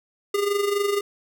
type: tone with amplitude modulation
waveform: square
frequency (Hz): 405.5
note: G#4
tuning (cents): -41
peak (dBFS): -19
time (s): 0.34-1.01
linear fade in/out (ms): 5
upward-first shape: sine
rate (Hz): 23.9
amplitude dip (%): 60
effects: none